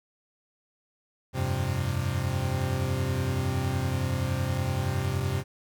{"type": "chord", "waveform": "40% pulse", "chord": "F suspended second", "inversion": "none", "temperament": "equal", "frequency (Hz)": [87.31, 98, 130.81], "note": ["F2", "G2", "C3"], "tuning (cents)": [0, 0, 0], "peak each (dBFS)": [-31, -30, -28], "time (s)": [1.33, 5.44], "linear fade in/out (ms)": 50, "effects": ["10-bit"]}